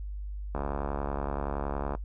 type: click train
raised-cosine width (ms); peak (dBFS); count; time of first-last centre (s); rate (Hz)
1; -18; 100; 0.55-1.95; 70.7
effects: noise-tail reverb RT60 0.1 s tail -18 dB re dry + added 50 Hz sine -34 dBFS peak until 2.04 s